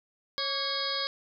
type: harmonic tone with a mistuned harmonic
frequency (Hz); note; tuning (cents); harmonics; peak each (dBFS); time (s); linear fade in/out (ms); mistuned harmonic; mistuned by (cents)
548; C#5; -20; 1 / 2 / 3 / 4 / 6 / 7 / 8 / 9; -38 / -37 / -39 / -41 / -37 / -37 / -35 / -35; 0.38-1.07; 0; 2; +65
effects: none